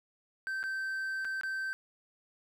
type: tone with dropouts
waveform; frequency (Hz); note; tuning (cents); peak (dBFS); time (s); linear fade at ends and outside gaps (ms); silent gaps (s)
triangle; 1553; G6; -17; -31; 0.47-1.73; 0; 0.63-0.638 / 1.247-1.251 / 1.411-1.434
effects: none